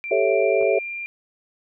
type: tone with pitch glide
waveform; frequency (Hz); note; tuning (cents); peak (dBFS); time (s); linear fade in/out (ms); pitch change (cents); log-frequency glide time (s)
sine; 2361 to 2387; D7 to D7; +9 to +28; -28; 0.04-1.06; 0; +19; 0.33-0.87
type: chord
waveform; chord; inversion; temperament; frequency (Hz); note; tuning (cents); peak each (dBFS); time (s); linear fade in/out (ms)
sine; A dominant seventh; third; equal; 392 / 440 / 554.4 / 659.3; G4 / A4 / C#5 / E5; 0 / 0 / 0 / 0; -22; 0.11-0.79; 5
type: clicks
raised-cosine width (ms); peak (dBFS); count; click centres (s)
1; -28; 2; 0.613 / 0.629
effects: none